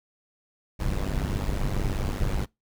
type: noise with amplitude modulation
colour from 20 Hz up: brown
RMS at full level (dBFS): -23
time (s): 0.79-2.46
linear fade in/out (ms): 20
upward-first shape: sine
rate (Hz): 98.6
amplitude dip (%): 85
effects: noise-tail reverb RT60 0.2 s tail -24 dB re dry